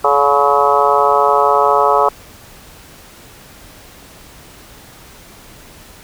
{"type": "harmonic tone with a mistuned harmonic", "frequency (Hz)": 142.4, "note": "C#3", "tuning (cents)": 47, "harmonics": [3, 4, 5, 6, 7, 8, 9], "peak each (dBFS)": [-17, -17, -17, -17, -17, -17, -17], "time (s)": [0.04, 2.09], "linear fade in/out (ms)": 5, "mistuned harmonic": 8, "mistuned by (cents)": -46, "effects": ["pink hiss -40 dBFS RMS until 6.03 s"]}